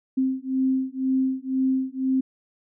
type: beating tone pair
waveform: sine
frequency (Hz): 261.6 / 263.6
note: C4 / C4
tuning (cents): 0 / +13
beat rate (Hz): 2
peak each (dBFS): -24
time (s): 0.17-2.21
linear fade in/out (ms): 10
effects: none